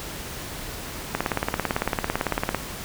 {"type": "click train", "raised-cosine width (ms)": 0.5, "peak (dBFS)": -7, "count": 26, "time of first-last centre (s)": [1.15, 2.547], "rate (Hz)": 17.9, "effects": ["pink hiss -35 dBFS RMS until 2.84 s"]}